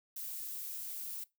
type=noise; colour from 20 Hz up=violet; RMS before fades=-42 dBFS; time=0.16-1.24 s; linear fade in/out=5 ms; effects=noise-tail reverb RT60 0.2 s tail -20 dB re dry